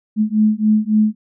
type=beating tone pair; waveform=sine; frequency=212.7 / 216.3 Hz; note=G#3 / A3; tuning=+42 / -29 cents; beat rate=3.6 Hz; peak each=-15 dBFS; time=0.16-1.15 s; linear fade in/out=50 ms; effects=none